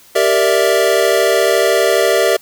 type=chord; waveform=square; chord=E half-diminished seventh; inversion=first; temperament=equal; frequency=392 / 466.2 / 587.3 / 659.3 Hz; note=G4 / Bb4 / D5 / E5; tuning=0 / 0 / 0 / 0 cents; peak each=-17 dBFS; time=0.15-2.37 s; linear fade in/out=10 ms; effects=white hiss -45 dBFS RMS until 2.41 s

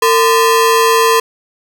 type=ring-modulated tone; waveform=40% pulse; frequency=740 Hz; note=F#5; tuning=in tune; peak=-4 dBFS; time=0.02-1.2 s; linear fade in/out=5 ms; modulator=286 Hz; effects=none

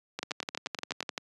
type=two click trains; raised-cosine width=0.2 ms; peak=-15 / -16 dBFS; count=12 / 8; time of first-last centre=0.23-1.178 / 0.19-1.027 s; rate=11.6 / 8.36 Hz; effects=high-pass 200 Hz 12 dB/octave + resampled to 24000 Hz

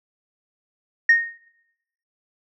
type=tone with exponential decay; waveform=sine; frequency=1853 Hz; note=A#6; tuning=11 cents flat; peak=-7 dBFS; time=1.09-1.38 s; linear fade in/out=5 ms; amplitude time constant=62 ms; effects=noise-tail reverb RT60 0.9 s tail -23 dB re dry + tanh soft clip ceiling -7 dBFS

